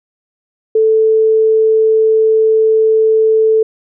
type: tone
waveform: sine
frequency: 440 Hz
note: A4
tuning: in tune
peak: -7 dBFS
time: 0.75-3.63 s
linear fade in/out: 5 ms
effects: none